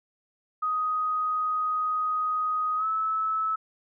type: tone with pitch glide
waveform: sine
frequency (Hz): 1251 to 1301.9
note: D#6 to E6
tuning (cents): +9 to -22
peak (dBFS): -24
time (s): 0.62-3.56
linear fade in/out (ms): 10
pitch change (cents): +69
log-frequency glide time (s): 2.77-2.86
effects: none